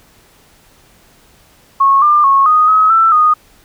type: tone with pitch steps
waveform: sine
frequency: 1096 / 1196 / 1096 / 1242 / 1275 / 1331 / 1236 Hz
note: C#6 / D6 / C#6 / D#6 / D#6 / E6 / D#6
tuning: -20 / +31 / -20 / -3 / +42 / +16 / -12 cents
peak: -6 dBFS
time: 1.8-3.34 s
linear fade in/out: 10 ms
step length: 220 ms
effects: pink hiss -48 dBFS RMS until 3.64 s